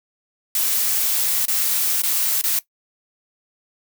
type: noise with dropouts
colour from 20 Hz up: blue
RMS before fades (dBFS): -20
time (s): 0.55-2.59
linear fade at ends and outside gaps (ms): 2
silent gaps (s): 1.455-1.481 / 2.02-2.034 / 2.413-2.438
effects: noise-tail reverb RT60 0.1 s tail -17 dB re dry